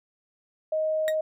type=tone; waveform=sine; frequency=626 Hz; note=D#5; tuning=10 cents sharp; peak=-23 dBFS; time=0.72-1.21 s; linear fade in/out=5 ms
type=tone with exponential decay; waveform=35% pulse; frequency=1882 Hz; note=A#6; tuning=16 cents sharp; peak=-23 dBFS; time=1.08-1.15 s; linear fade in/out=0 ms; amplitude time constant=15 ms
effects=none